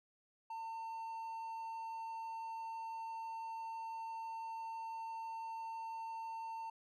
triangle tone, 903 Hz, A5, 45 cents sharp, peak -40 dBFS, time 0.5-6.7 s, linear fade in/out 5 ms, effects none

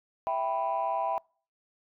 sine chord, E minor, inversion none, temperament equal, 659.3 / 784 / 987.8 Hz, E5 / G5 / B5, 0 / 0 / 0 cents, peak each -30 dBFS, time 0.27-1.18 s, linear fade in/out 0 ms, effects noise-tail reverb RT60 0.4 s tail -26 dB re dry + tanh soft clip ceiling -21 dBFS

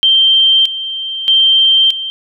sine tone with tremolo, 3142 Hz, G7, 3 cents sharp, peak -6 dBFS, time 0.03-2.1 s, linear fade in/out 0 ms, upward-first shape square, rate 0.8 Hz, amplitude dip 75%, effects none

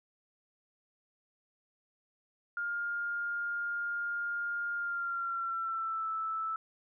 sine tone with pitch glide, 1410 to 1315.6 Hz, F6 to E6, +16 to -4 cents, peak -32 dBFS, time 2.57-6.56 s, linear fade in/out 2 ms, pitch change -120 cents, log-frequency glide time 4.75-6.09 s, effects none

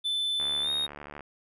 triangle tone with pitch glide, 3520 to 3723 Hz, A7 to A#7, 0 to -3 cents, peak -25 dBFS, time 0.04-0.87 s, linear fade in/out 20 ms, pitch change +97 cents, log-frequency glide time 0.62-0.71 s
click train, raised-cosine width 0.5 ms, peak -26 dBFS, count 60, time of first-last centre 0.4-1.207 s, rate 73.1 Hz
effects none

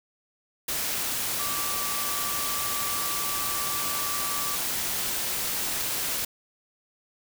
sine tone in noise, 1162 Hz, D6, 19 cents flat, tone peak -34 dBFS, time 1.39-4.56 s, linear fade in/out 5 ms, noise white, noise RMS -29 dBFS, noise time 0.68-6.25 s, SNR -8 dB, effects none

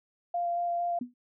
sine tone with vibrato, 694 Hz, F5, 11 cents flat, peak -27 dBFS, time 0.34-0.99 s, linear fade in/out 5 ms, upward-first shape square, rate 4.4 Hz, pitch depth 8 cents each way
sine tone with exponential decay, 245.3 Hz, B3, 12 cents flat, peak -28 dBFS, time 1.01-1.14 s, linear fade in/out 5 ms, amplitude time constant 27 ms
effects none

